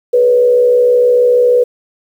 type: tone with frequency modulation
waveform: sine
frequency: 490.6 Hz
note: B4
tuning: 12 cents flat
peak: -6 dBFS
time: 0.13-1.64 s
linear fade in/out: 10 ms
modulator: 66.3 Hz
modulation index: 0.43
effects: 7-bit